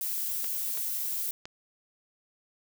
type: noise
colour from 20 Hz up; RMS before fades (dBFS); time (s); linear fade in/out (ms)
violet; -32; 0.01-1.31; 2
type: clicks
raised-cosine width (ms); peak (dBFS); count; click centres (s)
0.2; -22; 3; 0.444 / 0.774 / 1.455
effects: none